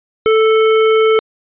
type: tone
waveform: square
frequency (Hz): 440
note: A4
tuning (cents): 0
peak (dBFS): -9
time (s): 0.26-1.19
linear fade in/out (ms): 0
effects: resampled to 8000 Hz